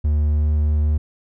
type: tone with pitch glide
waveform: triangle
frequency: 75 to 75.43 Hz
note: D2 to D2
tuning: +37 to +47 cents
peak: -13 dBFS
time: 0.04-0.98 s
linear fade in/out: 10 ms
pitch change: +10 cents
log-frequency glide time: 0.28-0.62 s
effects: none